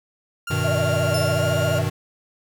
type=tone with pitch glide; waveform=30% pulse; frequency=1395 to 1406.3 Hz; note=F6 to F6; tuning=-2 to +12 cents; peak=-25 dBFS; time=0.47-1.79 s; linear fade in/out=5 ms; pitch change=+14 cents; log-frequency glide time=1.36-1.42 s
type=chord; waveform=square; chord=G augmented; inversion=none; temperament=equal; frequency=98 / 123.47 / 155.56 Hz; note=G2 / B2 / D#3; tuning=0 / 0 / 0 cents; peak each=-26 dBFS; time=0.5-1.9 s; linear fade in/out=10 ms
type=tone with vibrato; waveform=sine; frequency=621 Hz; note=D#5; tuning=3 cents flat; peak=-22 dBFS; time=0.64-1.82 s; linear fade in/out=5 ms; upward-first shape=sine; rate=14 Hz; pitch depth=110 cents each way
type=tone with exponential decay; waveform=sawtooth; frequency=5274 Hz; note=E8; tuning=in tune; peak=-23 dBFS; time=1.14-1.7 s; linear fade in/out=5 ms; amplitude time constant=120 ms
effects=none